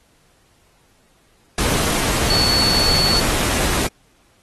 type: tone in noise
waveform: sine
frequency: 4435 Hz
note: C#8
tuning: in tune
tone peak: -16 dBFS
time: 2.3-3.2 s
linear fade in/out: 2 ms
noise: pink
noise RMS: -20 dBFS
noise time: 1.58-3.87 s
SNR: +1 dB
effects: pink hiss -58 dBFS RMS until 4.42 s + AAC 32 kbps